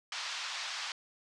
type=band-pass noise; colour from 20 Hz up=white; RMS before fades=-39 dBFS; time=0.12-0.92 s; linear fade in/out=2 ms; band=820 to 5300 Hz; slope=24 dB/octave; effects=resampled to 22050 Hz